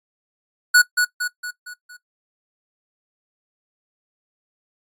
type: tone with echo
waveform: square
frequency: 1468 Hz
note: F#6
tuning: 14 cents flat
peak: -10 dBFS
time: 0.74-0.82 s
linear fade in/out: 10 ms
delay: 230 ms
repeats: 5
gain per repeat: -6 dB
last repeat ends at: 1.97 s
effects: noise-tail reverb RT60 0.1 s tail -17 dB re dry + AAC 64 kbps